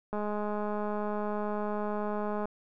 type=click train; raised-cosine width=1 ms; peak=-21 dBFS; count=487; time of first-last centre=0.13-2.455 s; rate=209 Hz; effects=none